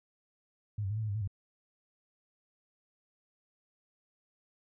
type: tone with pitch steps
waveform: sine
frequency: 104.9 / 96 / 106.5 / 110.9 / 107.7 / 100 / 110 / 97.4 Hz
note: G#2 / G2 / G#2 / A2 / A2 / G2 / A2 / G2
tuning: +18 / -36 / +44 / +14 / -37 / +35 / 0 / -11 cents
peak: -31 dBFS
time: 0.78-1.276 s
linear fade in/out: 5 ms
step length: 62 ms
effects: none